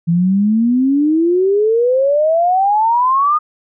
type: exponential sweep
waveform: sine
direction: up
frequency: 164.81 to 1241 Hz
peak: -10 dBFS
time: 0.07-3.39 s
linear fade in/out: 20 ms
effects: none